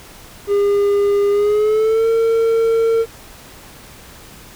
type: tone with pitch glide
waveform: triangle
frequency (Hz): 404.9 to 454.5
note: G#4 to A#4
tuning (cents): -44 to -44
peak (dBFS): -10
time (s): 0.47-3.06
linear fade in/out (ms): 50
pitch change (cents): +200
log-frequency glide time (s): 1.3-2.08
effects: pink hiss -40 dBFS RMS until 4.55 s